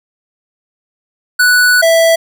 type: tone pair in turn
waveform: square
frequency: 1480 / 659.3 Hz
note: F#6 / E5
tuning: 0 / 0 cents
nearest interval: octave + major second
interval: 1400 cents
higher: first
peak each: -7 dBFS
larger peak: neither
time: 1.39-1.82 / 1.82-2.16 s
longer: first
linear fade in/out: 10 ms
effects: none